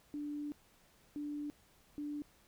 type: tone bursts at uneven times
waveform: sine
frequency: 293.7 Hz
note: D4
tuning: in tune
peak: -38 dBFS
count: 3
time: 0.14-0.52 / 1.16-1.5 / 1.98-2.22 s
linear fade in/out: 0 ms
effects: pink hiss -67 dBFS RMS until 2.47 s